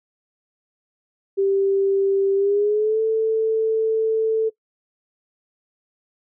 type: tone with pitch glide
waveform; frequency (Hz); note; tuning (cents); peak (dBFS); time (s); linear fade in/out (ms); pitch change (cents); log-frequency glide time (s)
sine; 392 to 442.6; G4 to A4; 0 to +10; -16; 1.37-4.5; 20; +210; 2.35-3.01
effects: noise-tail reverb RT60 0.1 s tail -20 dB re dry